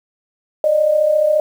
sine tone pair together, 578 / 612.4 Hz, D5 / D#5, -28 / -28 cents, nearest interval minor second, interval 100 cents, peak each -19 / -12 dBFS, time 0.64-1.4 s, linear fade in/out 2 ms, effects 7-bit

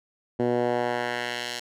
10% pulse tone with band-pass filter sweep, 121.3 Hz, B2, 31 cents flat, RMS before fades -27 dBFS, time 0.39-1.6 s, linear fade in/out 10 ms, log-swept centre 320 to 4700 Hz, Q 0.93, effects none

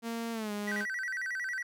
sawtooth tone with pitch glide, 230.5 to 206.5 Hz, A#3 to G#3, -19 to -10 cents, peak -30 dBFS, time 0.02-0.86 s, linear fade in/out 50 ms, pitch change -191 cents, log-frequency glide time 0.32-0.52 s
triangle tone with vibrato, 1729 Hz, A6, 31 cents flat, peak -31 dBFS, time 0.67-1.63 s, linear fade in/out 10 ms, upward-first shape square, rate 11 Hz, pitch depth 200 cents each way
effects none

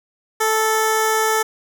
10% pulse tone with notch filter, 438.7 Hz, A4, 5 cents flat, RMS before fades -18 dBFS, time 0.4-1.43 s, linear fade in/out 10 ms, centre 2600 Hz, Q 1.6, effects none

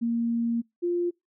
sine tone pair in turn, 233.1 / 349.3 Hz, A#3 / F4, 0 / 0 cents, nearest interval perfect fifth, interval 700 cents, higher second, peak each -23 dBFS, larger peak neither, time 0.01-0.62 / 0.82-1.11 s, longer first, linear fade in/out 20 ms, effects noise-tail reverb RT60 0.2 s tail -26 dB re dry

